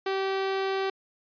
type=tone; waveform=sawtooth; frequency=386.3 Hz; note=G4; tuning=25 cents flat; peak=-22 dBFS; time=0.06-0.9 s; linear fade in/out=5 ms; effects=resampled to 11025 Hz